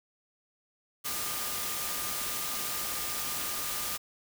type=tone in noise; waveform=sine; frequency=1209 Hz; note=D6; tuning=50 cents sharp; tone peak=-44 dBFS; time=1.04-3.98 s; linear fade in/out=20 ms; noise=white; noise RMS=-34 dBFS; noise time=1.04-3.98 s; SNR=-13 dB; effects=none